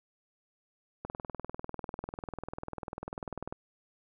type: click train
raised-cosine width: 1 ms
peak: -23 dBFS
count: 51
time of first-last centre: 1.05-3.525 s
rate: 20.2 Hz
effects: none